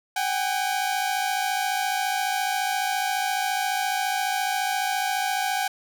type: tone pair together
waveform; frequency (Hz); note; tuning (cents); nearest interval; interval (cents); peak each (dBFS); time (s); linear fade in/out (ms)
sawtooth; 756.5 / 811; F#5 / G#5; +38 / -41; minor second; 121; -22 / -23; 0.16-5.68; 5
effects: none